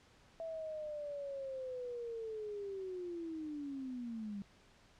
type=linear sweep; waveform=sine; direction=down; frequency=660 to 196 Hz; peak=-40 dBFS; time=0.4-4.42 s; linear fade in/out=0 ms; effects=pink hiss -65 dBFS RMS until 4.99 s + low-pass 6000 Hz 12 dB/octave